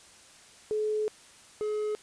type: tone pair in turn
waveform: sine / triangle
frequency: 427.7 / 424.3 Hz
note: A4 / G#4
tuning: -49 / +37 cents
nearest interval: unison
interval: 14 cents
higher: first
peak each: -26 dBFS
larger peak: neither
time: 0.71-1.08 / 1.61-1.95 s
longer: first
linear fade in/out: 0 ms
effects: white hiss -54 dBFS RMS until 2.02 s + resampled to 22050 Hz